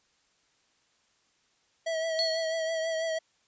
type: tone with vibrato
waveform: square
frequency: 648 Hz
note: E5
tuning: 30 cents flat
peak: -29 dBFS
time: 1.86-3.19 s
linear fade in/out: 10 ms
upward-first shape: triangle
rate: 6.1 Hz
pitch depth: 36 cents each way
type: tone with exponential decay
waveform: sine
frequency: 4374 Hz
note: C#8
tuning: 24 cents flat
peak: -24 dBFS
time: 2.19-2.79 s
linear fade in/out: 0 ms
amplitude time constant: 130 ms
effects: white hiss -69 dBFS RMS until 3.47 s + resampled to 16000 Hz